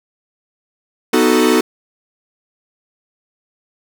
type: chord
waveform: 45% pulse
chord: B dominant seventh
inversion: none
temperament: equal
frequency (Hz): 246.9 / 311.1 / 370 / 440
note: B3 / D#4 / F#4 / A4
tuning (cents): 0 / 0 / 0 / 0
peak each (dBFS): -16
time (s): 1.13-1.61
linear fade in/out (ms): 5
effects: none